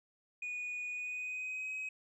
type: tone with pitch glide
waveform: sine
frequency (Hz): 2464 to 2536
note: D#7 to D#7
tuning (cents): -17 to +32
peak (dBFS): -35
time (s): 0.42-1.89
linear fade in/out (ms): 5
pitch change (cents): +49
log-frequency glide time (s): 0.9-1.72
effects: tanh soft clip ceiling -36 dBFS